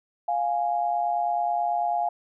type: tone pair together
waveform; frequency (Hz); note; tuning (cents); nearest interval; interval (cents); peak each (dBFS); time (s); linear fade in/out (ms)
sine; 701.4 / 830.6; F5 / G#5; +7 / 0; minor third; 293; -24 / -27; 0.28-2.09; 5
effects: none